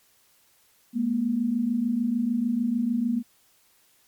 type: tone pair together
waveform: sine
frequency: 213 / 239.7 Hz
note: G#3 / A#3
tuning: +44 / +48 cents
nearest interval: major second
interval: 204 cents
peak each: -28 / -23 dBFS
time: 0.93-3.23 s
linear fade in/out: 50 ms
effects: white hiss -62 dBFS RMS until 4.07 s + MP3 96 kbps